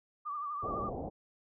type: tone with vibrato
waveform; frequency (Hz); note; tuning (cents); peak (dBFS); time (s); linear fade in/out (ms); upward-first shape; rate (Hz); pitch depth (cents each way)
sine; 1174.7; D6; 0; -35; 0.25-0.9; 20; triangle; 12; 77
type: low-pass noise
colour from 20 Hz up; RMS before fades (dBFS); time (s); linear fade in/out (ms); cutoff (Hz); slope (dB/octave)
white; -39; 0.62-1.1; 20; 760; 48
effects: none